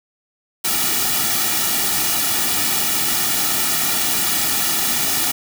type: noise with comb filter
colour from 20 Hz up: white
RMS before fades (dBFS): -19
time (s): 0.64-5.32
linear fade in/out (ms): 10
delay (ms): 1.9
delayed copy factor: -0.75
effects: none